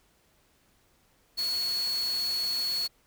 sine tone in noise, 4374 Hz, C#8, 24 cents flat, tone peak -27 dBFS, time 1.37-2.88 s, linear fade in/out 20 ms, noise white, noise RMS -40 dBFS, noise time 1.37-2.88 s, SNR +10 dB, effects pink hiss -66 dBFS RMS until 3.06 s

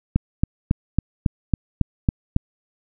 click train, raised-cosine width 5 ms, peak -4 dBFS, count 9, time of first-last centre 0.16-2.364 s, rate 3.63 Hz, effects none

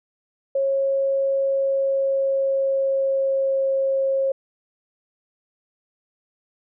sine tone with pitch glide, 545 to 539.7 Hz, C#5 to C#5, -29 to -46 cents, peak -18 dBFS, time 0.55-4.32 s, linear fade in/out 5 ms, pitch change -17 cents, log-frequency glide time 1.43-3.76 s, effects none

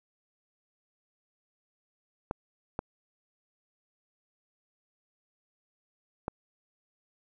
clicks, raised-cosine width 1 ms, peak -17 dBFS, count 3, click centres 2.311 / 2.791 / 6.281 s, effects none

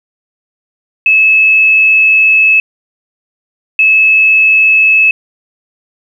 sine tone bursts at uneven times, 2597 Hz, E7, 26 cents flat, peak -4 dBFS, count 2, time 1.06-2.6 / 3.79-5.11 s, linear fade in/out 2 ms, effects 7-bit

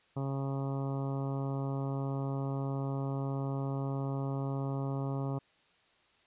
harmonic tone, 136.8 Hz, C#3, 23 cents flat, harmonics 1 / 2 / 3 / 4 / 5 / 6 / 7 / 8 / 9, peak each -33 / -39 / -43 / -45 / -47 / -49 / -50 / -51 / -52 dBFS, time 0.16-5.39 s, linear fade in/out 10 ms, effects white hiss -67 dBFS RMS until 6.26 s + resampled to 8000 Hz

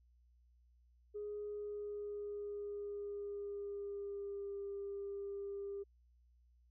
sine tone with pitch glide, 415.3 to 399.8 Hz, G#4 to G4, 0 to +34 cents, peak -40 dBFS, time 1.14-5.84 s, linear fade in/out 20 ms, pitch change -66 cents, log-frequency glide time 1.45-4.59 s, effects tanh soft clip ceiling -36 dBFS + added 60 Hz sine -66 dBFS peak until 6.7 s

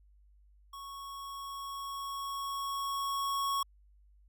square tone with level ramp, 1106 Hz, C#6, 4 cents flat, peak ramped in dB -44 to -30 dBFS, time 0.73-3.63 s, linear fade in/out 5 ms, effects added 50 Hz sine -59 dBFS peak until 4.28 s

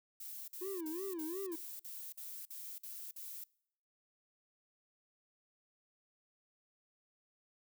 violet noise bursts, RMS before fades -47 dBFS, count 10, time 0.2-3.441 s, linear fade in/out 5 ms, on 280 ms, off 49 ms
triangle tone with vibrato, 350 Hz, F4, 4 cents sharp, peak -37 dBFS, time 0.61-1.56 s, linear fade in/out 10 ms, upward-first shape sine, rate 2.8 Hz, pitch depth 210 cents each way
effects noise-tail reverb RT60 0.7 s tail -25 dB re dry

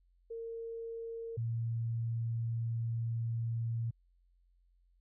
sine tone pair in turn, 457.9 / 115.27 Hz, A#4 / A#2, -31 / -19 cents, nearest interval 2 octaves, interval 2388 cents, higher first, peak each -39 / -32 dBFS, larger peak second, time 0.3-1.37 / 1.37-3.91 s, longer second, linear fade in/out 10 ms, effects added 44 Hz sine -66 dBFS peak until 5 s

